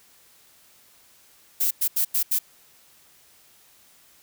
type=noise bursts at uneven times; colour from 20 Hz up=violet; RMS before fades=-22 dBFS; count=5; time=1.6-1.71 / 1.81-1.88 / 1.96-2.05 / 2.14-2.23 / 2.31-2.39 s; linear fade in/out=10 ms; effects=white hiss -56 dBFS RMS until 4.22 s